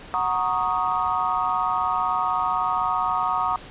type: chord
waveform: sine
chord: D# minor seventh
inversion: first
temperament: equal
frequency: 740 / 932.3 / 1108.7 / 1244.5 Hz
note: F#5 / A#5 / C#6 / D#6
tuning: 0 / 0 / 0 / 0 cents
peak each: -27 / -26 / -27 / -25 dBFS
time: 0.14-3.56 s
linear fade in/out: 0 ms
effects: pink hiss -42 dBFS RMS until 3.7 s + resampled to 8000 Hz